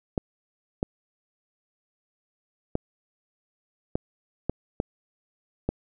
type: clicks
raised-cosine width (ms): 2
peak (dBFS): -11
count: 7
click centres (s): 0.178 / 0.829 / 2.754 / 3.955 / 4.496 / 4.801 / 5.69
effects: none